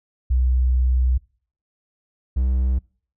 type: tone pair in turn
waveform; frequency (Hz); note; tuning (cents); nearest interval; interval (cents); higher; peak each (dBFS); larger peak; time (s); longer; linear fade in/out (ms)
sine / triangle; 63 / 63.88; B1 / C2; +35 / -41; unison; 24; second; -15; neither; 0.3-1.18 / 2.36-2.79; first; 10
effects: noise-tail reverb RT60 0.5 s tail -26 dB re dry